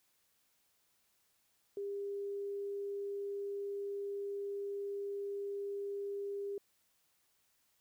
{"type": "tone", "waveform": "sine", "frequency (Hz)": 401.3, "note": "G4", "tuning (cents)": 41, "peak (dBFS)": -37, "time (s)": [1.77, 6.58], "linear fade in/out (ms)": 2, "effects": ["white hiss -75 dBFS RMS until 7.8 s"]}